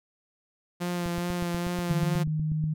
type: tone with vibrato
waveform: sawtooth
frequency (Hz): 174.61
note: F3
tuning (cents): 0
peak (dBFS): -24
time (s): 0.8-2.24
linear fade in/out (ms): 20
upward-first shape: sine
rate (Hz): 2.4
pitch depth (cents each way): 21
type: click train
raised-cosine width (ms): 5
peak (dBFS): -23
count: 14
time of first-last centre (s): 1.06-2.64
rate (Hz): 8.23
type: tone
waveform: sine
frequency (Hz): 155.1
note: D#3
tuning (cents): -5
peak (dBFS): -25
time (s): 1.89-2.74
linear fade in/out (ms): 10
effects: none